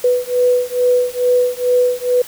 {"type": "beating tone pair", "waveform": "sine", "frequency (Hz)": [493.9, 496.2], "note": ["B4", "B4"], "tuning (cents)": [0, 8], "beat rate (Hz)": 2.3, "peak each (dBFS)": -15, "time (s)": [0.04, 2.22], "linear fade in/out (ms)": 5, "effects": ["white hiss -35 dBFS RMS until 2.27 s"]}